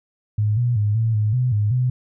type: tone with pitch steps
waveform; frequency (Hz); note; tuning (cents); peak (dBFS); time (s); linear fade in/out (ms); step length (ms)
sine; 105.7 / 121.2 / 104.3 / 112.9 / 106.3 / 125.9 / 104.4 / 126.1; G#2 / B2 / G#2 / A2 / G#2 / B2 / G#2 / B2; +31 / -32 / +8 / +45 / +41 / +34 / +10 / +36; -16; 0.38-1.9; 5; 190
effects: none